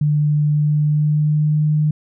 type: tone with pitch glide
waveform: sine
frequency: 149 to 151.96 Hz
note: D3 to D#3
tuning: +25 to -41 cents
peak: -13 dBFS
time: 0.01-1.91 s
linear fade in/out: 5 ms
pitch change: +34 cents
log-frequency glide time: 0.49-1.64 s
effects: none